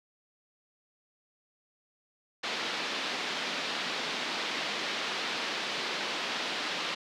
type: band-pass noise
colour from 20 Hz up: white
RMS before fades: -34 dBFS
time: 2.43-6.95 s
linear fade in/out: 10 ms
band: 190 to 4300 Hz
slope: 24 dB/octave
effects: none